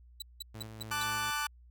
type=tone bursts; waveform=sawtooth; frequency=3951 Hz; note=B7; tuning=in tune; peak=-34 dBFS; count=5; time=0.2-1.03 s; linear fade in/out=5 ms; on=22 ms; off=180 ms
type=tone with tremolo; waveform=sawtooth; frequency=110 Hz; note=A2; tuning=in tune; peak=-39 dBFS; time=0.54-1.31 s; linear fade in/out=10 ms; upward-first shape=square; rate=3.9 Hz; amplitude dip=25%
type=chord; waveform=sawtooth; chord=D major; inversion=second; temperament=equal with one note detuned; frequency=880 / 1174.7 / 1488.6 Hz; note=A5 / D6 / F#6; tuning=0 / 0 / +10 cents; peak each=-34 / -32 / -32 dBFS; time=0.91-1.47 s; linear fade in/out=5 ms
effects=added 60 Hz sine -54 dBFS peak until 1.7 s